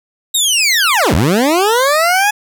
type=linear two-way sweep; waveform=20% pulse; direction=down then up; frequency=3838 to 65.2 to 850 Hz; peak=-5 dBFS; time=0.34-2.31 s; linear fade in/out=10 ms; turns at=1.14 s; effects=none